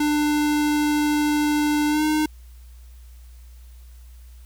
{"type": "tone with pitch glide", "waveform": "square", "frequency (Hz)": [297.8, 306.7], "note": ["D4", "D#4"], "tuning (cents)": [24, -25], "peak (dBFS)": -19, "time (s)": [0, 2.26], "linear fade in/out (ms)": 5, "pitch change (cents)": 51, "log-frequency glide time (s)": [1.89, 2.03], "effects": ["added 60 Hz sine -41 dBFS peak until 4.45 s", "white hiss -58 dBFS RMS until 4.45 s"]}